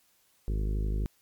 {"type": "harmonic tone", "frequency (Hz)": 51.91, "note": "G#1", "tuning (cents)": 0, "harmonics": [1, 2, 3, 4, 5, 6, 7, 8, 9], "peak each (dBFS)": [-27, -37, -40, -43, -47, -49, -45, -49, -52], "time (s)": [0.48, 1.06], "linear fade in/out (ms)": 0, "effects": ["white hiss -67 dBFS RMS until 1.21 s", "MP3 96 kbps"]}